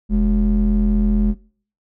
triangle ring-modulated tone, 82.41 Hz, E2, in tune, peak -8 dBFS, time 0.09-1.35 s, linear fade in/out 50 ms, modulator 127 Hz, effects noise-tail reverb RT60 0.5 s tail -23 dB re dry

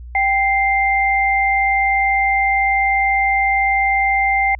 sine tone pair together, 784 / 2093 Hz, G5 / C7, 0 / 0 cents, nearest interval octave + perfect fourth, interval 1700 cents, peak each -16 dBFS, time 0.15-4.55 s, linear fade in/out 2 ms, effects added 60 Hz sine -31 dBFS peak until 4.59 s

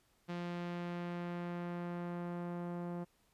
sawtooth tone with low-pass filter sweep, 174.3 Hz, F3, 3 cents flat, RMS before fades -41 dBFS, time 0.28-3.05 s, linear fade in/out 20 ms, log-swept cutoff 3700 to 950 Hz, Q 0.81, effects pink hiss -73 dBFS RMS until 3.33 s + resampled to 32000 Hz

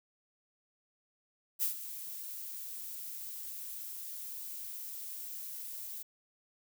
violet noise with ADSR envelope, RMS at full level -30 dBFS, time 1.59-6.03 s, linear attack 38 ms, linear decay 110 ms, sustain -13 dB, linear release 10 ms, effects none

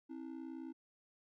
triangle ring-modulated tone, 293.7 Hz, D4, in tune, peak -39 dBFS, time 0.09-0.73 s, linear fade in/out 20 ms, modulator 29.8 Hz, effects none

